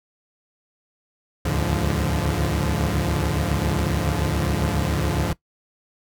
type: tone cluster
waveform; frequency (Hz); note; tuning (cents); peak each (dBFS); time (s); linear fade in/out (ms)
sawtooth; 69.5 / 76.7 / 104.8 / 144.5 / 173; C#2 / D#2 / G#2 / D3 / F3; +5 / -24 / +16 / -28 / -16; -23; 1.45-5.33; 5
effects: noise-tail reverb RT60 0.1 s tail -19 dB re dry